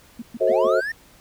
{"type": "tone bursts", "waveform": "sine", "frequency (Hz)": 233.1, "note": "A#3", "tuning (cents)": 0, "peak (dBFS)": -29, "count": 4, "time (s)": [0.19, 0.674], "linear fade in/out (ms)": 5, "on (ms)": 31, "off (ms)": 120}
{"type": "chord", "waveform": "sine", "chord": "F# diminished seventh", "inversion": "none", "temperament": "just", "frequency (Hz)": [370, 444, 532.8, 639.4], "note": ["F#4", "A4", "C5", "Eb5"], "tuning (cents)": [0, 16, 31, 47], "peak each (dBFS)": [-24, -23, -20, -21], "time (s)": [0.4, 0.81], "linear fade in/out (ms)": 20}
{"type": "linear sweep", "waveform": "triangle", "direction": "up", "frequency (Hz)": [546, 1855], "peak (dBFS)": -23, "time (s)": [0.47, 0.92], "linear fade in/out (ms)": 5}
{"effects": ["pink hiss -52 dBFS RMS until 1.2 s"]}